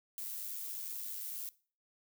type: noise with amplitude modulation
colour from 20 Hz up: violet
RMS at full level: -40 dBFS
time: 0.18-1.49 s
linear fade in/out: 0 ms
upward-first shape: sine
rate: 102 Hz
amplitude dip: 40%
effects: noise-tail reverb RT60 0.4 s tail -20 dB re dry